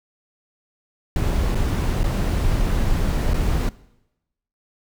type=noise with dropouts; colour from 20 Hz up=brown; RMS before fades=-20 dBFS; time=1.16-3.69 s; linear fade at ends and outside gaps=1 ms; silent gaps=1.547-1.554 / 2.032-2.041 / 3.334-3.342 s; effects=noise-tail reverb RT60 0.9 s tail -20 dB re dry